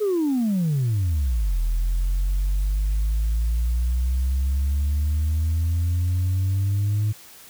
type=exponential two-way sweep; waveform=sine; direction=down then up; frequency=437.1 to 40.68 to 106.9 Hz; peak=-17 dBFS; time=0-7.13 s; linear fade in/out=20 ms; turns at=1.59 s; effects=tanh soft clip ceiling -17 dBFS + white hiss -46 dBFS RMS until 7.49 s